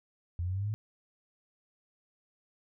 sine exponential sweep, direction up, 84.3 to 110 Hz, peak -30 dBFS, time 0.39-0.74 s, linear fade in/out 0 ms, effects none

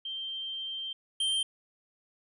sine / square tone pair in turn, 3146 / 3146 Hz, G7 / G7, +6 / +6 cents, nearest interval unison, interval 0 cents, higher neither, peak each -34 / -27 dBFS, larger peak second, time 0.05-0.93 / 1.2-1.43 s, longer first, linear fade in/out 5 ms, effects resampled to 24000 Hz

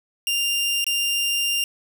sawtooth tone with dropouts, 2794 Hz, F7, in tune, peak -17 dBFS, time 0.27-1.64 s, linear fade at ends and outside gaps 1 ms, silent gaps 0.843-0.866 s, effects none

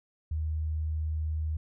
sine tone, 78 Hz, D#2, 5 cents sharp, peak -28 dBFS, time 0.31-1.57 s, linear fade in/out 5 ms, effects none

